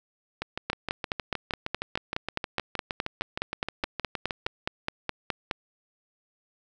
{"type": "two click trains", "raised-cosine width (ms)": 0.3, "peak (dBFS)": [-14, -11], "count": [27, 24], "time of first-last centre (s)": [[0.42, 4.464], [0.7, 5.512]], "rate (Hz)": [6.43, 4.78], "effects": []}